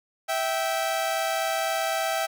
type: tone pair together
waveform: sawtooth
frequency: 654 / 777.7 Hz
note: E5 / G5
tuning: -14 / -14 cents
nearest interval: minor third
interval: 300 cents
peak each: -23 / -24 dBFS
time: 0.28-2.27 s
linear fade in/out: 20 ms
effects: none